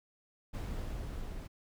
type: noise with level ramp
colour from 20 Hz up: brown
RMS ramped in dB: -37 to -42 dBFS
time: 0.53-1.48 s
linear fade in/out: 20 ms
effects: none